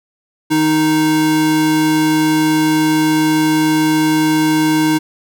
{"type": "tone pair together", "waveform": "square", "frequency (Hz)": [154.52, 311.1], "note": ["D#3", "D#4"], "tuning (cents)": [-12, 0], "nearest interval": "octave", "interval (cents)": 1212, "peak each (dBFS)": [-23, -12], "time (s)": [0.5, 4.99], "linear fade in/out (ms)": 20, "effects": []}